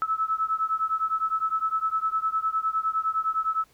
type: beating tone pair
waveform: sine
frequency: 1300 / 1309.8 Hz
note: E6 / E6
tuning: -24 / -11 cents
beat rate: 9.8 Hz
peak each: -26 / -27 dBFS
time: 0.02-3.64 s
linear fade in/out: 0 ms
effects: pink hiss -61 dBFS RMS until 3.73 s